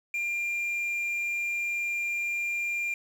triangle tone with quantisation, 2393 Hz, D7, 32 cents sharp, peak -26 dBFS, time 0.14-2.94 s, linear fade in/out 2 ms, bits 9, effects none

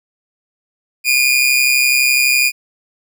sawtooth tone with amplitude modulation, 2433 Hz, D#7, 39 cents flat, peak -5 dBFS, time 1.04-2.52 s, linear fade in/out 50 ms, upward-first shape sine, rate 132 Hz, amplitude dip 55%, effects none

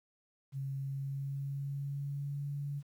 sine tone with pitch glide, 136.4 to 142.69 Hz, C#3 to D3, -28 to -50 cents, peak -35 dBFS, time 0.52-2.83 s, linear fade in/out 50 ms, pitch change +78 cents, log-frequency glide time 0.74-2.47 s, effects 11-bit

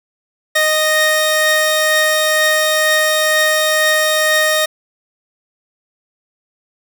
sawtooth tone pair together, 620 / 1857.9 Hz, D#5 / A#6, -6 / -6 cents, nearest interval octave + perfect fifth, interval 1900 cents, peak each -11 dBFS, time 0.55-4.66 s, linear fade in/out 10 ms, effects none

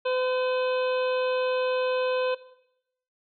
harmonic tone, 509 Hz, C5, 48 cents flat, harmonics 1 / 2 / 3 / 5 / 6 / 7 / 8, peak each -24 / -33 / -37 / -36 / -43 / -43 / -45 dBFS, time 0.05-2.35 s, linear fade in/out 10 ms, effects noise-tail reverb RT60 0.8 s tail -17 dB re dry

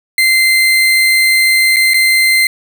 35% pulse tone with dropouts, 2078 Hz, C7, 12 cents flat, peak -6 dBFS, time 0.18-2.47 s, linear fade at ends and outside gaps 2 ms, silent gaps 1.762-1.766 / 1.936-1.942 s, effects none

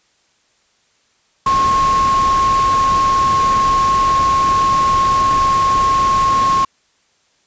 sine tone in noise, 1080 Hz, C#6, 45 cents flat, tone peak -11 dBFS, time 1.46-6.65 s, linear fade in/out 5 ms, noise pink, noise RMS -24 dBFS, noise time 1.46-6.65 s, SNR +10 dB, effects white hiss -59 dBFS RMS until 7.46 s + resampled to 16000 Hz

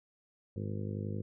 harmonic tone, 51.2 Hz, G#1, 24 cents flat, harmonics 2 / 3 / 4 / 5 / 6 / 7 / 8 / 9 / 10, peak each -37 / -43 / -41 / -47 / -51 / -46 / -53 / -48 / -52 dBFS, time 0.56-1.22 s, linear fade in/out 5 ms, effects none

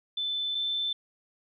sine tone pair in turn, 3520 / 3536 Hz, A7 / A7, 0 / +8 cents, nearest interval unison, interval 8 cents, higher second, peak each -28 / -27 dBFS, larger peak second, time 0.17-0.55 / 0.55-0.93 s, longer neither, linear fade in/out 5 ms, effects none

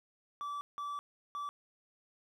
triangle tone bursts at uneven times, 1157 Hz, D6, 26 cents flat, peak -35 dBFS, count 3, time 0.41-0.61 / 0.78-0.99 / 1.35-1.49 s, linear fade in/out 0 ms, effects none

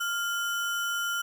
sine tone with sample-and-hold, 1396.9 Hz, F6, in tune, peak -27 dBFS, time 0-1.22 s, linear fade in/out 10 ms, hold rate 4410 Hz, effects none

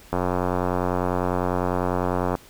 click train, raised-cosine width 1 ms, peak -9 dBFS, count 201, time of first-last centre 0.13-2.352 s, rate 90 Hz, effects pink hiss -49 dBFS RMS until 2.49 s

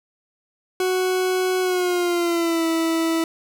40% pulse tone with pitch glide, 370 to 327.7 Hz, F#4 to E4, 0 to -10 cents, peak -18 dBFS, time 0.8-3.24 s, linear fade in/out 2 ms, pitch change -210 cents, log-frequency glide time 1.61-2.66 s, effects none

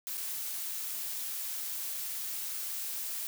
blue noise with dropouts, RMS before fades -37 dBFS, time 0.07-3.27 s, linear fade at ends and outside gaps 0 ms, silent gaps 0.172-0.177 s, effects none

